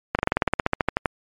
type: slowing click train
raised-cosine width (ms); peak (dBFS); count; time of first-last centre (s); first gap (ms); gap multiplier
0.5; -4; 16; 0.15-1.058; 39; 1.06
effects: MP3 64 kbps